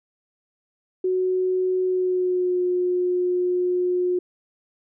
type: tone with pitch glide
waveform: sine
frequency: 370 to 359.9 Hz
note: F#4 to F#4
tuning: 0 to -48 cents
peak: -19 dBFS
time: 1.04-4.19 s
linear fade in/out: 5 ms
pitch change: -48 cents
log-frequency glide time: 1.84-2.62 s
effects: none